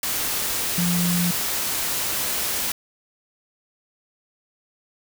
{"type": "tone in noise", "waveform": "sine", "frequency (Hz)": 175.4, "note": "F3", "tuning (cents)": 8, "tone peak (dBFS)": -20, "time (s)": [0.78, 1.31], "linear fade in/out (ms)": 2, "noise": "white", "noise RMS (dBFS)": -25, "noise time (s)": [0.03, 2.72], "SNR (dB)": 2, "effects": []}